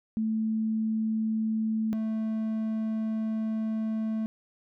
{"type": "tone pair in turn", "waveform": ["sine", "triangle"], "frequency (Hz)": [220, 220], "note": ["A3", "A3"], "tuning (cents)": [0, 0], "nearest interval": "unison", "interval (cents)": 0, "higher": "neither", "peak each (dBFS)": -25, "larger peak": "neither", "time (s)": [[0.17, 1.93], [1.93, 4.26]], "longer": "second", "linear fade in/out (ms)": 0, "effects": []}